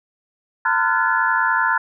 sine tone cluster, 907 / 1021 / 1386 / 1476 / 1722 Hz, A#5 / C6 / F6 / F#6 / A6, -48 / -43 / -14 / -5 / -38 cents, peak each -22 dBFS, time 0.65-1.78 s, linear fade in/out 5 ms, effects none

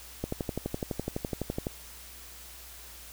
click train, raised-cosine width 2 ms, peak -17 dBFS, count 18, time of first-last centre 0.24-1.669 s, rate 11.9 Hz, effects added 60 Hz sine -52 dBFS peak until 3.12 s + white hiss -48 dBFS RMS until 3.12 s

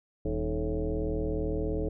sine tone with frequency modulation, 196 Hz, G3, in tune, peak -27 dBFS, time 0.25-1.89 s, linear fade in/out 5 ms, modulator 117 Hz, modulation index 2.8, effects none

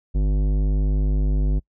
sine tone with tanh clipping, 50.3 Hz, G1, 45 cents sharp, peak -19 dBFS, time 0.14-1.6 s, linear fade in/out 20 ms, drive 15 dB, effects noise-tail reverb RT60 0.1 s tail -26 dB re dry

